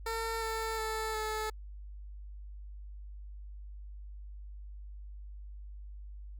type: tone with pitch steps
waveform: 15% pulse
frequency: 452.4 / 445.9 / 439.5 / 433.2 Hz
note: A4 / A4 / A4 / A4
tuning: +48 / +23 / -2 / -27 cents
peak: -27 dBFS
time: 0.06-1.5 s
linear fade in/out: 5 ms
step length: 360 ms
effects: added 50 Hz sine -43 dBFS peak until 6.39 s + Opus 48 kbps